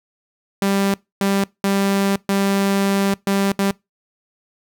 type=tone bursts at uneven times; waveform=sawtooth; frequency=197.2 Hz; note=G3; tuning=11 cents sharp; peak=-12 dBFS; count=6; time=0.62-0.94 / 1.21-1.44 / 1.64-2.16 / 2.29-3.14 / 3.27-3.52 / 3.59-3.71 s; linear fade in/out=2 ms; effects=noise-tail reverb RT60 0.2 s tail -23 dB re dry